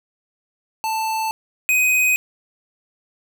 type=tone pair in turn; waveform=square; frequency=883 / 2506 Hz; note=A5 / D#7; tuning=+6 / +12 cents; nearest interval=octave + tritone; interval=1806 cents; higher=second; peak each=-21 / -15 dBFS; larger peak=second; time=0.84-1.31 / 1.69-2.16 s; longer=neither; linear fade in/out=0 ms; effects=none